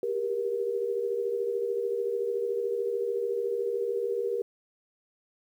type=tone cluster; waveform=sine; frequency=386.3 / 400 / 473.5 Hz; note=G4 / G4 / A#4; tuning=-25 / +35 / +27 cents; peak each=-38 / -31 / -29 dBFS; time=0.03-4.42 s; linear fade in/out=2 ms; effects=10-bit